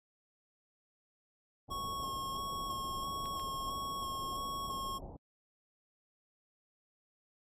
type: low-pass noise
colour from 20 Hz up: pink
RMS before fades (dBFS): -47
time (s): 1.68-5.17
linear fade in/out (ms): 10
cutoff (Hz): 880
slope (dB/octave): 48
type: tone with vibrato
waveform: square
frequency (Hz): 1094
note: C#6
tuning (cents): -23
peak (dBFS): -38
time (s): 1.7-4.99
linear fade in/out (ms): 20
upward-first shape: square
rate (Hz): 1.5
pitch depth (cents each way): 15
type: clicks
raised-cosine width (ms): 0.2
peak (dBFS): -36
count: 2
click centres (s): 3.257 / 3.397
effects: AAC 48 kbps